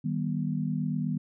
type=chord; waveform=sine; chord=Eb augmented; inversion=none; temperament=just; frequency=155.56 / 194.45 / 243.1 Hz; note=Eb3 / G3 / B3; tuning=0 / -14 / -27 cents; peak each=-30 / -32 / -32 dBFS; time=0.04-1.18 s; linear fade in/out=10 ms; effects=none